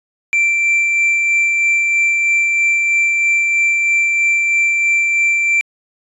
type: tone with tremolo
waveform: triangle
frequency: 2349 Hz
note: D7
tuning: in tune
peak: -9 dBFS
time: 0.33-5.61 s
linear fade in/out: 0 ms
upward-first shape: sine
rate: 3.1 Hz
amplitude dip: 25%
effects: resampled to 24000 Hz